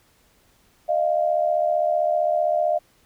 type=tone pair together; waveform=sine; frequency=616 / 691.5 Hz; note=D#5 / F5; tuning=-17 / -17 cents; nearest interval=major second; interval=200 cents; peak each=-21 dBFS; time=0.88-2.79 s; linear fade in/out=20 ms; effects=pink hiss -60 dBFS RMS until 3.05 s